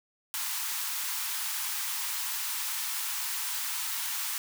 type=high-pass noise; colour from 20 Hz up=white; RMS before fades=-33 dBFS; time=0.34-4.38 s; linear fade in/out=0 ms; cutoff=820 Hz; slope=96 dB/octave; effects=none